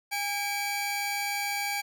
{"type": "tone pair together", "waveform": "sawtooth", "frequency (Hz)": [813.2, 2300], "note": ["G#5", "D7"], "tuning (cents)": [-37, -37], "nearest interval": "octave + tritone", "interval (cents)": 1800, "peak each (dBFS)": -28, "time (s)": [0.11, 1.82], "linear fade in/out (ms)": 20, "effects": []}